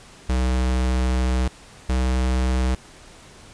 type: tone pair in turn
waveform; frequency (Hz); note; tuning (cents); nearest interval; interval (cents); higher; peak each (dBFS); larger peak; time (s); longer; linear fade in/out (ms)
square; 63.3 / 63.61; B1 / C2; +43 / -48; unison; 9; second; -19; neither; 0.29-1.48 / 1.89-2.75; first; 5
effects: pink hiss -46 dBFS RMS until 3.53 s + resampled to 22050 Hz